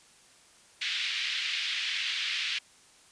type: band-pass noise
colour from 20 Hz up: white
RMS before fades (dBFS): -32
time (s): 0.81-2.59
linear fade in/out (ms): 10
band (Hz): 2000 to 3800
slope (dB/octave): 24
effects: white hiss -58 dBFS RMS until 3.11 s + resampled to 22050 Hz